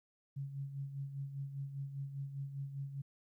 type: tone with tremolo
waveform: sine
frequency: 138.59 Hz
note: C#3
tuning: in tune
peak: -37 dBFS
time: 0.36-3.02 s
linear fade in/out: 10 ms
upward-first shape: sine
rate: 5 Hz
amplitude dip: 60%
effects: 13-bit